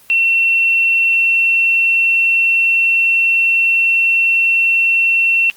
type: tone pair in turn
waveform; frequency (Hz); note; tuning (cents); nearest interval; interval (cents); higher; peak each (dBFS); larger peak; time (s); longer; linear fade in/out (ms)
sine; 2710 / 2710; E7 / E7; +47 / +47; unison; 0; neither; -10; neither; 0.1-0.8 / 0.8-5.5; second; 0
effects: white hiss -46 dBFS RMS until 5.56 s + Opus 32 kbps

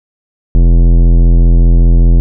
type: tone with tanh clipping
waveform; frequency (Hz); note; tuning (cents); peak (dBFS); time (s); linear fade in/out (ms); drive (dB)
sine; 42.54; F1; -45; -5; 0.55-2.2; 0; 16
effects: none

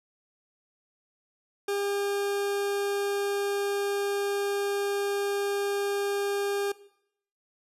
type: tone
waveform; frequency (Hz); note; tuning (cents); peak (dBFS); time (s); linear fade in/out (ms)
40% pulse; 402.3; G4; +45; -26; 1.68-6.72; 5
effects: noise-tail reverb RT60 0.7 s tail -18 dB re dry + resampled to 32000 Hz

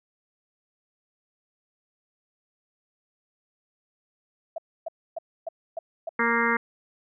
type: tone bursts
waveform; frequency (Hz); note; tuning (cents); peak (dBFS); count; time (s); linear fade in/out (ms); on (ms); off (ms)
sine; 659.3; E5; 0; -28; 6; 4.56-6.092; 5; 22; 280
type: harmonic tone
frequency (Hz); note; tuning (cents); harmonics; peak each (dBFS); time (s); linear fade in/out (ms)
233.1; A#3; 0; 1 / 2 / 4 / 5 / 6 / 7 / 8 / 9; -29 / -29 / -29 / -29 / -29 / -29 / -29 / -29; 6.19-6.57; 5
effects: none

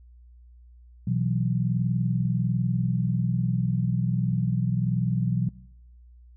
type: chord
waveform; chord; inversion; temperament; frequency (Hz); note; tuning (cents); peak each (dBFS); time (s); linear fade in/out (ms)
sine; B suspended fourth; none; equal; 123.47 / 164.81 / 185; B2 / E3 / F#3; 0 / 0 / 0; -25 / -28 / -27; 1.07-5.49; 5
effects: noise-tail reverb RT60 0.8 s tail -20 dB re dry + added 60 Hz sine -48 dBFS peak until 6.36 s

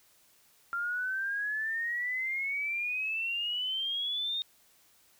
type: exponential sweep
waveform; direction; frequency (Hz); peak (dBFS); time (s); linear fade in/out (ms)
sine; up; 1380 to 3704; -30; 0.73-4.42; 0
effects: white hiss -64 dBFS RMS until 5.19 s

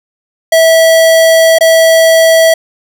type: tone with dropouts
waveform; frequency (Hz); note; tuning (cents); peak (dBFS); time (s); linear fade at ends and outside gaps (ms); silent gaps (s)
square; 652; E5; -19; -4; 0.52-2.54; 5; 1.586-1.608
effects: none

